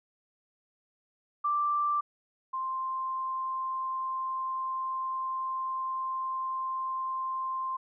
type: tone pair in turn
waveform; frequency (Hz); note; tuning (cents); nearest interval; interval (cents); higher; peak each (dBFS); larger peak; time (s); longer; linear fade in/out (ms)
sine; 1176 / 1048.2; D6 / C6; +2 / +3; major second; 199; first; -25 / -30; first; 1.44-2.01 / 2.53-7.77; second; 10
effects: none